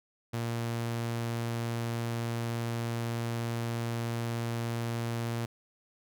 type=tone; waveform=sawtooth; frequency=116.7 Hz; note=A#2; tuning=2 cents sharp; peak=-27 dBFS; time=0.33-5.46 s; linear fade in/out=10 ms; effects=none